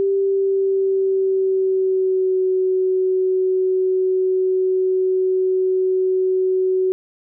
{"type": "tone with pitch glide", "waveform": "sine", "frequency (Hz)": [392, 373.9], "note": ["G4", "F#4"], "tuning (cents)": [0, 18], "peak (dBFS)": -15, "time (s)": [0, 6.92], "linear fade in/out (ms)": 0, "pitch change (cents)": -82, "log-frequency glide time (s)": [0.15, 2.4], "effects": []}